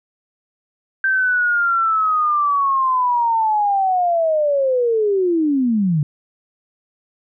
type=linear sweep; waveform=sine; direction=down; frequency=1568 to 140 Hz; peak=-14 dBFS; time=1.04-6.03 s; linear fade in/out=2 ms; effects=none